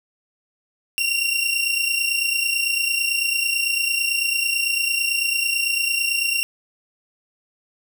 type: tone pair together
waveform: sawtooth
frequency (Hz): 2741 / 2770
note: F7 / F7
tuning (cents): -33 / -15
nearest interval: unison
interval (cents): 18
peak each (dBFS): -19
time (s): 0.98-6.43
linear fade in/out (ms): 0
effects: none